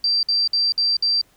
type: tone bursts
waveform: sine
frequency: 4699 Hz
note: D8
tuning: in tune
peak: -16 dBFS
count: 5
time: 0.04-1.214 s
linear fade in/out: 2 ms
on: 190 ms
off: 56 ms
effects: pink hiss -58 dBFS RMS until 1.36 s